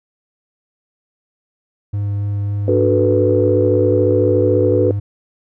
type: tone with vibrato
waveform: triangle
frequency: 101.6 Hz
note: G#2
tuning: 38 cents flat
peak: -15 dBFS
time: 1.93-5 s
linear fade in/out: 10 ms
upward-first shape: sine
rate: 3.6 Hz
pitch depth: 8 cents each way
type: chord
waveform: sine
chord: B minor seventh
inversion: first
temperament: equal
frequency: 293.7 / 370 / 440 / 493.9 Hz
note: D4 / F#4 / A4 / B4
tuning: 0 / 0 / 0 / 0 cents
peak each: -19 / -17 / -19 / -15 dBFS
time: 2.68-4.91 s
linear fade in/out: 2 ms
effects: tanh soft clip ceiling 0 dBFS